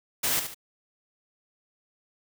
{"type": "noise with echo", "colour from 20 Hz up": "white", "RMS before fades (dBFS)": -26, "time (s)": [0.23, 0.4], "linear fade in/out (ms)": 10, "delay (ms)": 73, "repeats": 2, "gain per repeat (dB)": -8, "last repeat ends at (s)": 0.546, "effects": []}